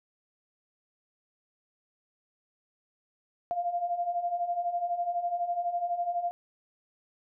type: beating tone pair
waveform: sine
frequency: 689 / 701 Hz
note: F5 / F5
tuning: -24 / +6 cents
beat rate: 12 Hz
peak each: -34 / -29 dBFS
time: 3.51-6.31 s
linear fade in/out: 0 ms
effects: none